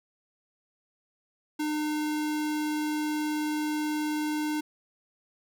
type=tone; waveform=square; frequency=303.1 Hz; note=D#4; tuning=45 cents flat; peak=-28 dBFS; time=1.59-4.61 s; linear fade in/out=10 ms; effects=none